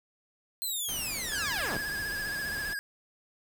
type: linear sweep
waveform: 10% pulse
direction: down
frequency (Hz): 4186 to 39.82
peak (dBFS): -24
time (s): 0.62-1.78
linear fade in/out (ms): 0
type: noise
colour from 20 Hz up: pink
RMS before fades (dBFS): -42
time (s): 0.88-2.74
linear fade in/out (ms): 10
type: tone with vibrato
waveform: square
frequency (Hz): 1661.2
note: G#6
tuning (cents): 0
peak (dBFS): -33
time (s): 1.32-2.79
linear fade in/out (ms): 0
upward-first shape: sine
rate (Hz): 15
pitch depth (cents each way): 54
effects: none